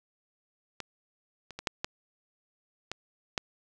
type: clicks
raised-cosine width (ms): 0.2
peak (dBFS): -19 / -26 / -21 / -10 / -13 / -17 / -11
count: 7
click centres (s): 0.803 / 1.507 / 1.59 / 1.672 / 1.845 / 2.916 / 3.378
effects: none